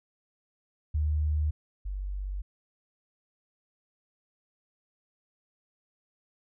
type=tone pair in turn; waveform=sine; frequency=75.9 / 48.16 Hz; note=D#2 / G1; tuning=-42 / -30 cents; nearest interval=minor sixth; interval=788 cents; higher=first; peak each=-24 / -31 dBFS; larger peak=first; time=0.94-1.51 / 1.85-2.42 s; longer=neither; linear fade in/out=10 ms; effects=none